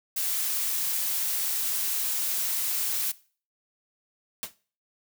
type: noise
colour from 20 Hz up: blue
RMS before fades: -28 dBFS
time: 0.16-3.12 s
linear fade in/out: 10 ms
type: noise with exponential decay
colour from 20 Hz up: white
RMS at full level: -29 dBFS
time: 4.43-4.54 s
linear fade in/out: 0 ms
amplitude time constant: 23 ms
effects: noise-tail reverb RT60 0.4 s tail -19 dB re dry